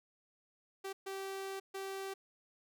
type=tone bursts at uneven times; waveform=sawtooth; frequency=387.9 Hz; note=G4; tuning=18 cents flat; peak=-36 dBFS; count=3; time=0.84-0.93 / 1.06-1.6 / 1.74-2.14 s; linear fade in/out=10 ms; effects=none